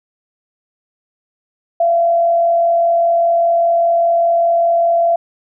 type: tone with frequency modulation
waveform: sine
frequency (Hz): 680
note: F5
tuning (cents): -46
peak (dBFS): -10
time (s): 1.8-5.16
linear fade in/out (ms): 5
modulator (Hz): 45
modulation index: 0.28
effects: none